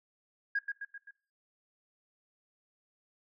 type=tone with echo; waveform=sine; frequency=1637 Hz; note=G#6; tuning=25 cents flat; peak=-27 dBFS; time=0.55-0.59 s; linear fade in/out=5 ms; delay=130 ms; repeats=4; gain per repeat=-5 dB; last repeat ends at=1.11 s; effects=noise-tail reverb RT60 0.4 s tail -20 dB re dry + tanh soft clip ceiling -23 dBFS